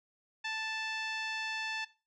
10% pulse tone with band-pass filter, 880 Hz, A5, in tune, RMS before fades -37 dBFS, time 0.44-1.85 s, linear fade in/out 10 ms, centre 1900 Hz, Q 0.82, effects noise-tail reverb RT60 0.3 s tail -17 dB re dry + resampled to 22050 Hz

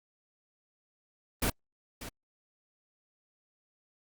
pink noise with echo, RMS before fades -28 dBFS, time 1.42-1.5 s, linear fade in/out 5 ms, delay 590 ms, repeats 1, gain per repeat -14 dB, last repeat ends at 2.09 s, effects Opus 32 kbps

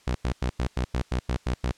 sawtooth tone bursts, 62.4 Hz, B1, 19 cents sharp, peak -20 dBFS, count 10, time 0.07-1.716 s, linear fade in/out 5 ms, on 80 ms, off 94 ms, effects white hiss -58 dBFS RMS until 1.77 s + low-pass 7000 Hz 12 dB/octave

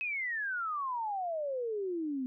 sine exponential sweep, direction down, 2580 to 250 Hz, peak -32 dBFS, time 0.01-2.26 s, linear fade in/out 0 ms, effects none

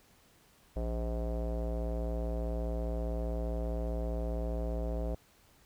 square tone with low-pass filter, 57.6 Hz, A#1, 20 cents flat, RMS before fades -34 dBFS, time 0.76-5.15 s, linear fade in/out 5 ms, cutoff 590 Hz, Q 3.9, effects pink hiss -64 dBFS RMS until 5.65 s

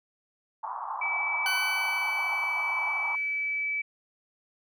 pink band-pass noise, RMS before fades -35 dBFS, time 0.63-3.16 s, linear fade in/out 10 ms, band 830 to 1100 Hz, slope 48 dB/octave
sine tone, 2300 Hz, D7, 37 cents flat, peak -27 dBFS, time 1.01-3.82 s, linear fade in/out 10 ms
20% pulse tone with exponential decay, 1500 Hz, F#6, 23 cents sharp, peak -22 dBFS, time 1.46-3.63 s, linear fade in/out 1 ms, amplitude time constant 470 ms
effects none

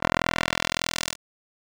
10% pulse tone with band-pass filter sweep, 41.67 Hz, E1, 19 cents sharp, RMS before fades -26 dBFS, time 0-1.16 s, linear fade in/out 50 ms, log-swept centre 1200 to 7000 Hz, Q 0.77, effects none

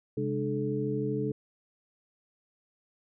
sine tone cluster, 133.2 / 206.1 / 299 / 430.7 Hz, C3 / G#3 / D4 / A4, +31 / -13 / +31 / -37 cents, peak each -33 / -35 / -34 / -32 dBFS, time 0.17-1.32 s, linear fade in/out 5 ms, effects none

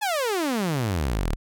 sawtooth exponential sweep, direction down, 880 to 32.7 Hz, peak -19 dBFS, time 0.01-1.36 s, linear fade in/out 20 ms, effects none

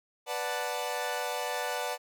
sawtooth chord, B minor seventh, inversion none, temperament equal, 493.9 / 587.3 / 740 / 880 Hz, B4 / D5 / F#5 / A5, 0 / 0 / 0 / 0 cents, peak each -33 dBFS, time 0.26-1.98 s, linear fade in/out 50 ms, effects none

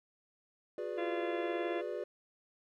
triangle chord, G# half-diminished seventh, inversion third, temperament equal with one note detuned, 362.4 / 415.3 / 493.9 / 587.3 Hz, F#4 / G#4 / B4 / D5, -36 / 0 / 0 / 0 cents, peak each -40 dBFS, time 0.78-2.04 s, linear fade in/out 2 ms
harmonic tone, 343.4 Hz, F4, 29 cents flat, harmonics 1 / 2 / 3 / 4 / 5 / 6 / 7 / 8 / 10, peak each -37 / -41 / -48 / -51 / -48 / -49 / -54 / -52 / -54 dBFS, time 0.97-1.82 s, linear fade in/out 20 ms
effects none

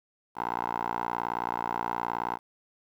10% pulse tone with band-pass filter, 58.9 Hz, A#1, 19 cents sharp, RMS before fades -32 dBFS, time 0.35-2.39 s, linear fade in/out 50 ms, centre 960 Hz, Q 3.5, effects 10-bit

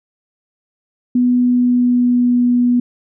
sine tone with pitch glide, 246.9 to 244.2 Hz, B3 to B3, 0 to -19 cents, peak -10 dBFS, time 1.15-2.8 s, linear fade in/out 5 ms, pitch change -19 cents, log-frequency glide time 1.37-2.45 s, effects none

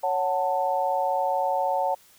sine chord, F# minor, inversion second, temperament just, 555 / 740 / 888 Hz, C#5 / F#5 / A5, +2 / 0 / +16 cents, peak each -27 / -26 / -26 dBFS, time 0.03-1.95 s, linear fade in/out 10 ms, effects white hiss -56 dBFS RMS until 2.18 s

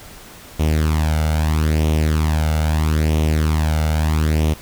sawtooth tone with flanger, 77.7 Hz, D#2, 2 cents flat, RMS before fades -17 dBFS, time 0.59-4.54 s, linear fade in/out 10 ms, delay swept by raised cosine 0.32 to 1.42 ms, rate 0.77 Hz, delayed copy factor +0.7, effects pink hiss -40 dBFS RMS until 4.61 s

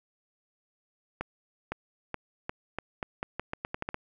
accelerating click train, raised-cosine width 0.5 ms, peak -17 dBFS, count 14, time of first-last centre 1.21-3.944 s, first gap 510 ms, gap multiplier 0.83, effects none

